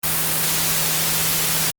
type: tone in noise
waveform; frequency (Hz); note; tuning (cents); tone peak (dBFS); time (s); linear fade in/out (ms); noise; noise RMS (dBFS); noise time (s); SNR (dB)
sine; 160.7; E3; -44; -31; 0.03-1.71; 10; white; -20; 0.03-1.71; -14
effects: Opus 24 kbps